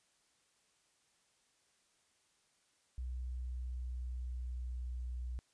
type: tone with pitch glide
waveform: sine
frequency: 62.4 to 61.43 Hz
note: B1 to B1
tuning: +19 to -9 cents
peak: -38 dBFS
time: 2.98-5.39 s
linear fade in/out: 0 ms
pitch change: -28 cents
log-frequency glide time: 3.1-5.16 s
effects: white hiss -74 dBFS RMS until 5.53 s + resampled to 22050 Hz